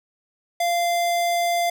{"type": "tone", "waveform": "square", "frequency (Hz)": 692, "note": "F5", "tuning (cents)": -16, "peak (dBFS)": -20, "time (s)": [0.6, 1.7], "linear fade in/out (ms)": 5, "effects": []}